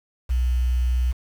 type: tone with quantisation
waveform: sine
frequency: 61.74 Hz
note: B1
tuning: in tune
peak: -18 dBFS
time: 0.29-1.13 s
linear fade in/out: 20 ms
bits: 7
effects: none